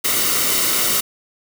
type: noise with comb filter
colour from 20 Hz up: white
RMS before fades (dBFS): -18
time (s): 0.04-1.01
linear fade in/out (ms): 10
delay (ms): 1.2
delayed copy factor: -0.55
effects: none